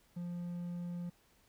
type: tone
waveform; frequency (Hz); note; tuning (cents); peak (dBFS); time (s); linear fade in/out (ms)
triangle; 174.61; F3; 0; -36; 0.16-1.1; 10
effects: pink hiss -69 dBFS RMS until 1.48 s